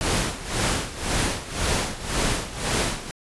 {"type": "noise with tremolo", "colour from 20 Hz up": "pink", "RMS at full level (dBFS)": -22, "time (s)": [0.01, 3.11], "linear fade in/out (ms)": 0, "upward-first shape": "sine", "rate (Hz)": 1.9, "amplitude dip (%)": 80, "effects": ["resampled to 24000 Hz"]}